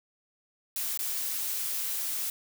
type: noise with dropouts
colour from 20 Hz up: blue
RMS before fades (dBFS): -32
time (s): 0.76-2.3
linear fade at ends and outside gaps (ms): 2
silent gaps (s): 0.975-0.99
effects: none